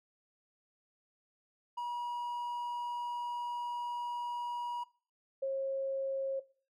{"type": "tone pair in turn", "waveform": ["triangle", "sine"], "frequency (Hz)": [962, 539.9], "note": ["B5", "C#5"], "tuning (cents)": [-46, -46], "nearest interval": "minor seventh", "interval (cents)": 1000, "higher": "first", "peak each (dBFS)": [-33, -31], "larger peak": "second", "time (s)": [[1.77, 4.84], [5.42, 6.4]], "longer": "first", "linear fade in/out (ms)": 10, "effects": ["noise-tail reverb RT60 0.4 s tail -20 dB re dry"]}